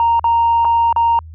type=tone with dropouts; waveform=sine; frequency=929 Hz; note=A#5; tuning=6 cents flat; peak=-9 dBFS; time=0-1.19 s; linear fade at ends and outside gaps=1 ms; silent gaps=0.195-0.242 / 0.647-0.651 / 0.927-0.962 s; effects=tanh soft clip ceiling -7 dBFS + added 80 Hz sine -32 dBFS peak until 1.34 s